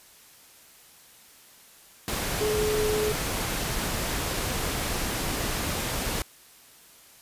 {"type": "tone in noise", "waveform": "sine", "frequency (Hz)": 426, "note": "G#4", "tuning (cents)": 44, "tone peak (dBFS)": -24, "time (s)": [2.41, 3.12], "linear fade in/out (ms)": 0, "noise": "pink", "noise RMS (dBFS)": -29, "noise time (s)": [2.08, 6.22], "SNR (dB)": 2, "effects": ["white hiss -53 dBFS RMS until 7.21 s", "resampled to 32000 Hz"]}